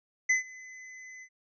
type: tone with ADSR envelope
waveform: square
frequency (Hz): 2027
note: B6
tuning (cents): +45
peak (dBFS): -21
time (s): 0.29-1.29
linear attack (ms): 10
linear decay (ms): 130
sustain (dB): -24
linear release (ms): 68
effects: resampled to 16000 Hz